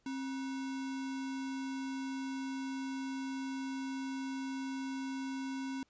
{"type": "tone with sample-and-hold", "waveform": "sine", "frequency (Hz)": 266.7, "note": "C4", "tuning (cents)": 33, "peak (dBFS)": -36, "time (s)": [0.06, 5.83], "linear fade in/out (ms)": 2, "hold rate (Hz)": 1225, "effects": ["pink hiss -75 dBFS RMS until 5.89 s", "resampled to 16000 Hz"]}